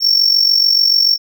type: tone with amplitude modulation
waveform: triangle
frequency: 5460 Hz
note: F8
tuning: 40 cents flat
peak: -5 dBFS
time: 0-1.18 s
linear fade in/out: 50 ms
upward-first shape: sine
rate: 46.9 Hz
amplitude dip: 70%
effects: none